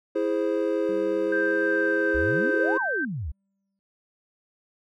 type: chord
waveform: triangle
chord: E augmented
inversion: none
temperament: equal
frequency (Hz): 329.6 / 415.3 / 523.3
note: E4 / G#4 / B#4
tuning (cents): 0 / 0 / 0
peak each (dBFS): -25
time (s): 0.15-2.78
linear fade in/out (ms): 10
type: tone with exponential decay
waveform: triangle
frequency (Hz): 196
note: G3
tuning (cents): 0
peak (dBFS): -35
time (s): 0.89-3.79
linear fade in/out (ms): 0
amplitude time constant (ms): 630
type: tone with pitch glide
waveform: sine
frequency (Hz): 1573 to 1557.6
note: G6 to G6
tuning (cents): +6 to -12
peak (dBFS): -25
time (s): 1.32-3.05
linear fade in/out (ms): 5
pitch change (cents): -18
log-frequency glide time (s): 1.68-2.29
type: exponential two-way sweep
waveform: sine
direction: up then down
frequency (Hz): 56.3 to 1100 to 59.3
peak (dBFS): -28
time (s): 2.14-3.32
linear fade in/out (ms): 10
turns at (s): 2.78
effects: none